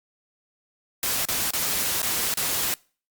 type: noise with dropouts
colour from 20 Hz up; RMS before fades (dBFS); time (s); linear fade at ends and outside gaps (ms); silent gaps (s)
white; -25; 1.03-2.74; 1; 1.253-1.286 / 1.507-1.535 / 2.019-2.029 / 2.34-2.372
effects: noise-tail reverb RT60 0.4 s tail -25 dB re dry + Opus 48 kbps